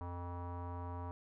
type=tone with low-pass filter; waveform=square; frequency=87.8 Hz; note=F2; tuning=10 cents sharp; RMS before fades=-43 dBFS; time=0.01-1.11 s; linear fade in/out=0 ms; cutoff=1000 Hz; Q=4.6; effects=none